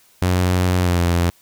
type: tone with pitch glide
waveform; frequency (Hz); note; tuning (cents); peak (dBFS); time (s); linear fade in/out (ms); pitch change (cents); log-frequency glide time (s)
sawtooth; 90.8 to 86.45; F#2 to F2; -32 to -17; -11; 0.22-1.3; 0; -85; 0.77-1.02
effects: white hiss -54 dBFS RMS until 1.41 s